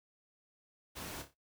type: noise with echo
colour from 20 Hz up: pink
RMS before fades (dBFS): -44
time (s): 0.95-1.23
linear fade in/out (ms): 20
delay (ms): 29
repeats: 4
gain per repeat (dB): -8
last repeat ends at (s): 1.346
effects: noise-tail reverb RT60 0.2 s tail -23 dB re dry + high-pass 60 Hz 12 dB/octave